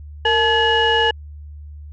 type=tone cluster; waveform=sine; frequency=460.4 / 867 / 1706 / 2904 Hz; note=A#4 / A5 / G#6 / F#7; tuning=-22 / -26 / +46 / -33 cents; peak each=-18 dBFS; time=0.25-1.11 s; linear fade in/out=5 ms; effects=tanh soft clip ceiling -7 dBFS + added 74 Hz sine -33 dBFS peak until 1.92 s